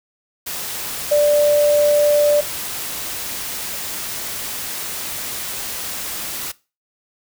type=tone in noise; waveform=sine; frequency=588 Hz; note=D5; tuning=2 cents sharp; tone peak=-11 dBFS; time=1.11-2.41 s; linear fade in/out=10 ms; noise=white; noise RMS=-27 dBFS; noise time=0.46-6.52 s; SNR=+13 dB; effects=noise-tail reverb RT60 0.3 s tail -20 dB re dry